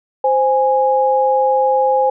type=tone pair together; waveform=sine; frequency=521.6 / 828 Hz; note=C5 / G#5; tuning=-5 / -5 cents; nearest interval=minor sixth; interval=800 cents; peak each=-14 dBFS; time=0.24-2.1 s; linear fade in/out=5 ms; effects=none